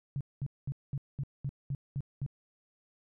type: tone bursts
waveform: sine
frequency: 138.59 Hz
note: C#3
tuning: in tune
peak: -31 dBFS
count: 9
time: 0.16-2.263 s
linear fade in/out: 0 ms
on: 47 ms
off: 210 ms
effects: none